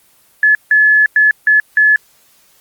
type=tone bursts at uneven times; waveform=sine; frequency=1715 Hz; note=A6; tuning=45 cents flat; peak=-6 dBFS; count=5; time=0.43-0.55 / 0.71-1.06 / 1.16-1.31 / 1.47-1.6 / 1.77-1.96 s; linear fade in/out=2 ms; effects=white hiss -51 dBFS RMS until 2.6 s + Opus 24 kbps